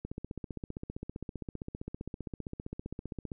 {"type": "click train", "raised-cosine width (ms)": 3, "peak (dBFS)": -25, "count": 51, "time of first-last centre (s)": [0.05, 3.318], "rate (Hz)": 15.3, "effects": []}